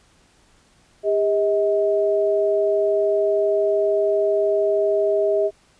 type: tone pair together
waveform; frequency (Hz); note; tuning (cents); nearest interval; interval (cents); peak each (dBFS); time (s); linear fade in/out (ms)
sine; 402.5 / 635.4; G4 / D#5; +46 / +36; minor sixth; 790; -19; 1.03-5.51; 50
effects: pink hiss -57 dBFS RMS until 5.79 s + resampled to 22050 Hz